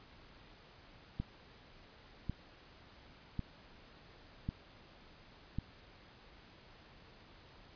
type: click train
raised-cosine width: 5 ms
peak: -24 dBFS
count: 5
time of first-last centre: 1.2-5.586 s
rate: 0.912 Hz
effects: pink hiss -59 dBFS RMS until 7.75 s + resampled to 11025 Hz